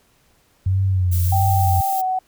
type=tone with vibrato; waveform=sine; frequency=92.5 Hz; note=F#2; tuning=in tune; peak=-15 dBFS; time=0.66-1.81 s; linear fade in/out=5 ms; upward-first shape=sine; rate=1.5 Hz; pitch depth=72 cents each way
type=noise; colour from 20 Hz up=violet; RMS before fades=-29 dBFS; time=1.11-2.02 s; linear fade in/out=20 ms
type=tone with pitch glide; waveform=sine; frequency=780 to 747.8 Hz; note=G5 to F#5; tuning=-9 to +18 cents; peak=-18 dBFS; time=1.32-2.19 s; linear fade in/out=5 ms; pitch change=-73 cents; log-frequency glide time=1.9-2.02 s
effects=pink hiss -59 dBFS RMS until 2.27 s